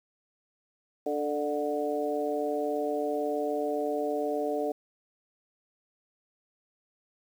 harmonic tone with a mistuned harmonic, 146.83 Hz, D3, in tune, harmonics 2 / 3 / 4 / 5, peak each -34 / -31 / -32 / -35 dBFS, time 1.06-4.72 s, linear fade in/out 5 ms, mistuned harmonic 4, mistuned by +24 cents, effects 9-bit

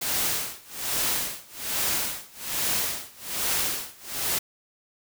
white noise with tremolo, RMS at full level -25 dBFS, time 0.01-4.39 s, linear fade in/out 10 ms, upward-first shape sine, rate 1.2 Hz, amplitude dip 95%, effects none

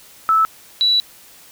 sine tone pair in turn, 1310 / 3936 Hz, E6 / B7, -11 / -7 cents, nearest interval octave + perfect fifth, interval 1904 cents, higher second, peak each -11 / -12 dBFS, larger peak first, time 0.29-0.45 / 0.81-1 s, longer second, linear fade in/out 0 ms, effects white hiss -45 dBFS RMS until 1.51 s

